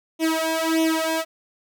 sawtooth tone with flanger, 322.5 Hz, E4, 38 cents flat, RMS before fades -22 dBFS, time 0.19-1.25 s, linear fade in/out 50 ms, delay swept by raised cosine 0.32 to 1.92 ms, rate 1.6 Hz, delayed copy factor +1, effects none

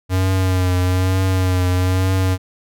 square tone with vibrato, 92.5 Hz, F#2, in tune, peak -15 dBFS, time 0.09-2.38 s, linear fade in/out 50 ms, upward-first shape triangle, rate 1.1 Hz, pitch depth 41 cents each way, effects none

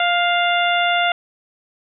harmonic tone with a mistuned harmonic, 698.5 Hz, F5, in tune, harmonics 1 / 2 / 3 / 4 / 5, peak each -18 / -21 / -23 / -24 / -25 dBFS, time 0-1.12 s, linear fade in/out 2 ms, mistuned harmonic 2, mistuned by +17 cents, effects none

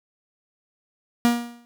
45% pulse tone with exponential decay, 237.9 Hz, A#3, 35 cents sharp, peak -13 dBFS, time 1.25-1.65 s, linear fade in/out 0 ms, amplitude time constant 86 ms, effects none

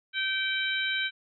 harmonic tone, 774 Hz, G5, 22 cents flat, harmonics 2 / 3 / 4 / 5, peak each -30 / -32 / -33 / -34 dBFS, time 0.13-1.11 s, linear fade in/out 50 ms, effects none

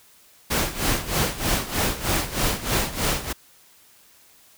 pink noise with tremolo, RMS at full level -21 dBFS, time 0.5-3.33 s, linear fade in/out 10 ms, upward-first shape sine, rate 3.2 Hz, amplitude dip 80%, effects white hiss -54 dBFS RMS until 4.57 s

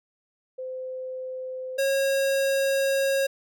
sine / square tone pair in turn, 515 / 544.6 Hz, C5 / C#5, -28 / -31 cents, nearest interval minor second, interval 97 cents, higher second, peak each -31 / -22 dBFS, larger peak second, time 0.58-1.78 / 1.78-3.27 s, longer second, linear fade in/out 10 ms, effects none

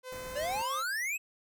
sawtooth tone with pitch glide, 510 to 527.4 Hz, C5 to C5, -44 to +14 cents, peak -36 dBFS, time 0.03-0.84 s, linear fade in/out 50 ms, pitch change +58 cents, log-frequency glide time 0.24-0.7 s
pink band-stop noise, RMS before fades -47 dBFS, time 0.12-0.62 s, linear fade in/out 2 ms, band 2400 to 5500 Hz, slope 96 dB/octave
square exponential sweep, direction up, 554.4 to 2637 Hz, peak -32 dBFS, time 0.35-1.18 s, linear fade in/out 20 ms
effects none

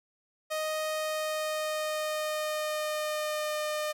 sawtooth tone with pitch glide, 622.3 to 607 Hz, D#5 to D#5, 0 to -43 cents, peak -26 dBFS, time 0.5-3.93 s, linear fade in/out 20 ms, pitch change -43 cents, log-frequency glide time 0.82-3.55 s, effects none

